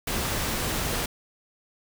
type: noise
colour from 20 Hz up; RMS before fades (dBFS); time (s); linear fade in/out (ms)
pink; -28; 0.07-1.06; 5
effects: none